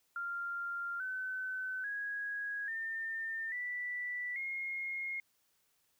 sine tone with pitch steps, 1392 / 1518 / 1655.4 / 1805.2 / 1968.6 / 2147 Hz, F6 / F#6 / G#6 / A6 / B6 / C7, -6 / +44 / -6 / +44 / -6 / +44 cents, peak -36 dBFS, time 0.16-5.2 s, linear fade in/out 2 ms, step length 840 ms, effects white hiss -75 dBFS RMS until 5.99 s

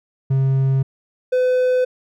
triangle tone pair in turn, 134.2 / 505.6 Hz, C3 / B4, +44 / +41 cents, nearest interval octave + major seventh, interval 2297 cents, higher second, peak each -12 dBFS, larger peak neither, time 0.3-0.83 / 1.32-1.85 s, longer neither, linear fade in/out 10 ms, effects none

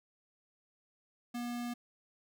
square tone, 240.6 Hz, B3, 45 cents flat, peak -37 dBFS, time 1.34-1.74 s, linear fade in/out 10 ms, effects none

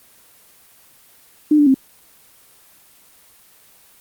sine tone with pitch steps, 301.6 / 292.5 / 265.9 Hz, D4 / D4 / C4, +46 / -7 / +28 cents, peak -9 dBFS, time 1.51-1.744 s, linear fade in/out 5 ms, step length 78 ms, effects white hiss -50 dBFS RMS until 4 s + Opus 24 kbps

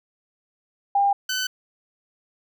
sine / 15% pulse tone pair in turn, 801 / 1512.1 Hz, G5 / F#6, +37 / +37 cents, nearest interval major seventh, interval 1100 cents, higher second, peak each -16 / -17 dBFS, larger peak first, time 0.95-1.13 / 1.29-1.47 s, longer neither, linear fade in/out 5 ms, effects none

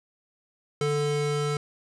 square tone pair together, 146.83 / 440 Hz, D3 / A4, 0 / 0 cents, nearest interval octave + perfect fifth, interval 1900 cents, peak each -28 dBFS, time 0.81-1.57 s, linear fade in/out 2 ms, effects resampled to 22050 Hz + 10-bit

